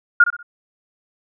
sine tone with echo, 1421 Hz, F6, 30 cents sharp, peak -6 dBFS, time 0.2-0.24 s, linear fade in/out 5 ms, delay 63 ms, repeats 3, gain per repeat -10 dB, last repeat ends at 0.429 s, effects none

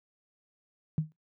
sine tone with exponential decay, 155.56 Hz, D#3, in tune, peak -20 dBFS, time 0.98-1.12 s, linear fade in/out 0 ms, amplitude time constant 30 ms, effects noise-tail reverb RT60 0.2 s tail -21 dB re dry + high-pass 100 Hz 12 dB/octave

